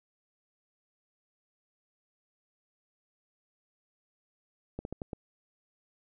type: slowing click train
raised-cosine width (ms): 2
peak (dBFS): -23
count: 5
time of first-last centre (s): 4.79-5.132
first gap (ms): 61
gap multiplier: 1.23
effects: none